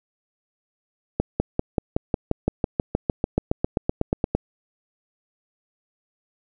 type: accelerating click train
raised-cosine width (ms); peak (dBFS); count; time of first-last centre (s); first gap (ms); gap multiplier
2; -6; 22; 1.2-4.35; 200; 0.97
effects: none